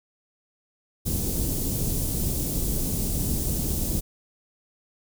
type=band-stop noise; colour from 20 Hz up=pink; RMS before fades=-26 dBFS; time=1.05-4.01 s; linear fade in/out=20 ms; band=300 to 8400 Hz; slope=12 dB/octave; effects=none